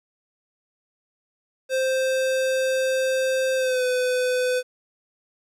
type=tone with pitch glide; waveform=square; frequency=523.3 to 502.9 Hz; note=C5 to B4; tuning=0 to +31 cents; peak=-21 dBFS; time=1.69-4.63 s; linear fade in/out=50 ms; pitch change=-69 cents; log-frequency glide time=3.56-3.84 s; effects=low-pass 11000 Hz 12 dB/octave + 10-bit